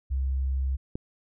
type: tone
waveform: sine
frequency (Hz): 66.4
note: C2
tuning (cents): +26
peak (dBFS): -24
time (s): 0.1-0.77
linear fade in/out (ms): 20
type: click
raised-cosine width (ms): 3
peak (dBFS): -19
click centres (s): 0.955
effects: none